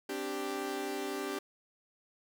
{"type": "chord", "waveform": "sawtooth", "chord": "C suspended second", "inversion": "none", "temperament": "equal", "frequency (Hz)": [261.6, 293.7, 392], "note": ["C4", "D4", "G4"], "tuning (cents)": [0, 0, 0], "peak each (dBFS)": [-39, -36, -33], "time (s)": [0.09, 1.39], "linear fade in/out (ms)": 5, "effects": []}